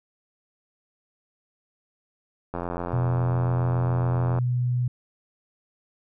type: click train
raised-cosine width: 1 ms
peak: -16 dBFS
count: 162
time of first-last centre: 2.54-4.386 s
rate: 87.2 Hz
type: tone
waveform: sine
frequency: 123.47 Hz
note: B2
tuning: in tune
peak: -21 dBFS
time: 2.93-4.88 s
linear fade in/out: 5 ms
effects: none